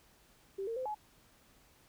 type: tone with pitch steps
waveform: sine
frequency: 390.3 / 457.3 / 515 / 847 Hz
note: G4 / A#4 / C5 / G#5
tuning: -8 / -33 / -28 / +34 cents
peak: -35 dBFS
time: 0.58-0.948 s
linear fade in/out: 10 ms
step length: 92 ms
effects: pink hiss -65 dBFS RMS until 1.88 s